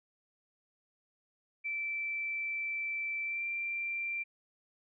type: tone with pitch glide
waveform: sine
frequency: 2330 to 2361 Hz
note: D7 to D7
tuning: -14 to +9 cents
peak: -33 dBFS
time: 1.64-4.24 s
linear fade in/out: 20 ms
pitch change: +23 cents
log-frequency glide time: 3.24-3.44 s
effects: none